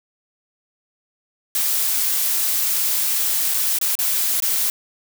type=noise with dropouts; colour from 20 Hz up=blue; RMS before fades=-20 dBFS; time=1.55-4.7 s; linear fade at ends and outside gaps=1 ms; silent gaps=3.539-3.542 / 3.787-3.813 / 3.953-3.989 / 4.402-4.423 s; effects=none